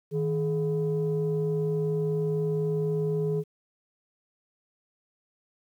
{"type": "tone pair together", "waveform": "sine", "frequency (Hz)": [158, 421.8], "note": ["D#3", "G#4"], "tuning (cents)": [27, 27], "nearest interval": "octave + perfect fourth", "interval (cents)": 1700, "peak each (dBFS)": -26, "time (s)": [0.11, 3.44], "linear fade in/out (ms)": 50, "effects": ["tanh soft clip ceiling -19 dBFS", "10-bit"]}